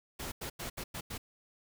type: noise bursts at uneven times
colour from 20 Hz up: pink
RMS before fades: -40 dBFS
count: 6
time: 0.19-0.32 / 0.41-0.5 / 0.59-0.7 / 0.77-0.84 / 0.94-1.01 / 1.1-1.18 s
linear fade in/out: 10 ms
effects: none